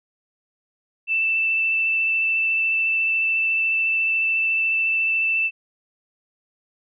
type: tone with vibrato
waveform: sine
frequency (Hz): 2655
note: E7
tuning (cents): +12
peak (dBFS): -18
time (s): 1.07-5.51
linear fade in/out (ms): 50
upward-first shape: sine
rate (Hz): 14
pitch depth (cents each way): 11
effects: none